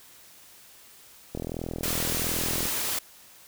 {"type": "click train", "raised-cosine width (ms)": 2, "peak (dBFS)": -19, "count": 55, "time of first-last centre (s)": [1.35, 2.654], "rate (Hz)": 41.4}
{"type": "noise", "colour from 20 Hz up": "white", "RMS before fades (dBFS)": -29, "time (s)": [1.83, 2.99], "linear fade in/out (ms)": 5}
{"effects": ["white hiss -52 dBFS RMS until 3.47 s"]}